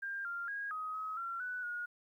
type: tone with pitch steps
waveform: sine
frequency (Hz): 1598 / 1393 / 1638 / 1260 / 1275 / 1366 / 1488 / 1441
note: G6 / F6 / G#6 / D#6 / D#6 / F6 / F#6 / F#6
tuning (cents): +33 / -5 / -24 / +21 / +42 / -39 / +9 / -46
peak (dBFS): -37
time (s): 0.02-1.86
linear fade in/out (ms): 10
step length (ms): 230
effects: 12-bit